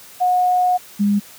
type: tone pair in turn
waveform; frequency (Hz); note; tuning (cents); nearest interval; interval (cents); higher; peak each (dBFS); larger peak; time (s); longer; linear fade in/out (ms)
sine; 726 / 203.7; F#5 / G#3; -33 / -33; octave + minor seventh; 2200; first; -13; neither; 0.2-0.78 / 0.99-1.2; first; 20
effects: white hiss -42 dBFS RMS until 1.38 s + high-pass 80 Hz 12 dB/octave

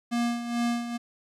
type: tone with tremolo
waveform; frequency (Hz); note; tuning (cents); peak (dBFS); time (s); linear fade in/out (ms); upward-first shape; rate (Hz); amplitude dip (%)
square; 237.1; A#3; +30; -24; 0.11-0.98; 20; sine; 2.3; 65
effects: low-pass 9000 Hz 12 dB/octave + 11-bit

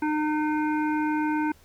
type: harmonic tone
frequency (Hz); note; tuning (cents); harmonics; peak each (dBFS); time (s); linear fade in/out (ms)
304.6; D#4; -37; 1 / 3 / 5 / 7 / 8; -24 / -29 / -34 / -42 / -43; 0.02-1.52; 5
effects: added 81 Hz sine -58 dBFS peak until 1.64 s + pink hiss -58 dBFS RMS until 1.64 s

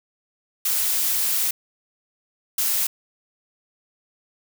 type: noise bursts at uneven times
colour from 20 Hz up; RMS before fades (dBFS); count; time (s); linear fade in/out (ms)
blue; -22; 2; 0.65-1.51 / 2.58-2.87; 5
effects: none

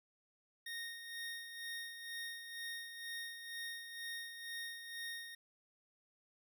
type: tone with tremolo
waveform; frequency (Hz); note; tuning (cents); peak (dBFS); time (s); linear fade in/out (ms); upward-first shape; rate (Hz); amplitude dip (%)
25% pulse; 1855; A#6; -9; -38; 0.66-5.35; 5; sine; 2.1; 55
effects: none

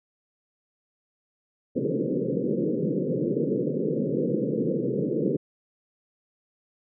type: band-pass noise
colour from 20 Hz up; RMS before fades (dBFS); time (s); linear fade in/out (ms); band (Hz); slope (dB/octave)
white; -26; 1.75-5.37; 10; 130 to 520; 96
effects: none

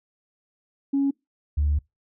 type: tone pair in turn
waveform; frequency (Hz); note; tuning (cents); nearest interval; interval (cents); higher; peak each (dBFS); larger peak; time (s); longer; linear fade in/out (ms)
sine; 277.2 / 73.42; C#4 / D2; 0 / 0; octave + major seventh; 2300; first; -18; neither; 0.93-1.11 / 1.57-1.79; second; 10
effects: noise-tail reverb RT60 0.2 s tail -25 dB re dry + tanh soft clip ceiling -15 dBFS

